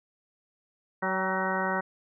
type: harmonic tone with a mistuned harmonic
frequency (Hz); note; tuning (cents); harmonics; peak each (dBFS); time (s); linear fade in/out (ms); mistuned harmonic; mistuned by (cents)
188.3; F#3; +31; 1 / 2 / 3 / 4 / 5 / 6 / 7 / 8 / 10; -34 / -36 / -34 / -35 / -33 / -37 / -37 / -33 / -35; 1.02-1.81; 10; 4; +32
effects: none